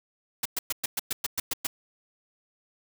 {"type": "noise bursts", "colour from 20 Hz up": "white", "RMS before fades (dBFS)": -28, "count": 10, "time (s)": [0.43, 1.67], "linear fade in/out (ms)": 5, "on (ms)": 25, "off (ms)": 110, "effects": []}